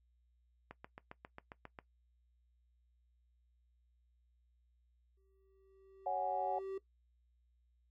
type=click train; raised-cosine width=0.5 ms; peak=-33 dBFS; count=9; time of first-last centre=0.71-1.788 s; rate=7.42 Hz
type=tone with exponential growth; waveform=triangle; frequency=386.2 Hz; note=G4; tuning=26 cents flat; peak=-36 dBFS; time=5.17-6.78 s; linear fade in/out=5 ms; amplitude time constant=350 ms
type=chord; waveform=sine; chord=C# suspended fourth; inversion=none; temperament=just; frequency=554.4 / 739.2 / 831.5 Hz; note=C#5 / F#5 / G#5; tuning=0 / -2 / +2 cents; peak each=-40 / -36 / -40 dBFS; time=6.06-6.59 s; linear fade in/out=5 ms
effects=noise-tail reverb RT60 0.1 s tail -17 dB re dry + added 60 Hz sine -70 dBFS peak until 7.9 s